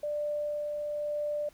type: tone with tremolo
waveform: sine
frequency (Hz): 592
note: D5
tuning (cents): +14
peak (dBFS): -29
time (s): 0.03-1.49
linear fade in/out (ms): 5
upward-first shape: sine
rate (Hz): 1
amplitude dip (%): 25
effects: pink hiss -61 dBFS RMS until 1.53 s